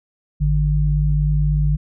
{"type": "tone pair together", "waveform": "sine", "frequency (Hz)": [52.79, 149.3], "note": ["G#1", "D3"], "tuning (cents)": [29, 29], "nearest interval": "octave + tritone", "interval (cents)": 1800, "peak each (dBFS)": -17, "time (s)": [0.4, 1.77], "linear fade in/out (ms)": 20, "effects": []}